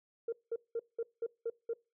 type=tone bursts; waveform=sine; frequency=461.4 Hz; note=A#4; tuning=18 cents flat; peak=-31 dBFS; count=7; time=0.28-1.735 s; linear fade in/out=5 ms; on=45 ms; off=190 ms; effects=noise-tail reverb RT60 0.3 s tail -24 dB re dry + tanh soft clip ceiling -28 dBFS